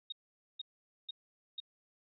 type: tone bursts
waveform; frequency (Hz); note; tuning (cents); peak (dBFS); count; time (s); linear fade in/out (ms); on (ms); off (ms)
sine; 3729; A#7; 0; -38; 4; 0.1-1.602; 5; 23; 470
effects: none